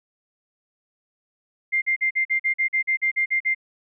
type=tone bursts; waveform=sine; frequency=2100 Hz; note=C7; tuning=6 cents sharp; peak=-18 dBFS; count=13; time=1.72-3.548 s; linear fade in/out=20 ms; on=100 ms; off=44 ms; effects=none